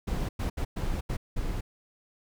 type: noise bursts at uneven times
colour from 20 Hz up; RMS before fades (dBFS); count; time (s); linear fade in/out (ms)
brown; -30; 6; 0.07-0.29 / 0.39-0.5 / 0.57-0.65 / 0.76-1.01 / 1.09-1.17 / 1.36-1.61; 10
effects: none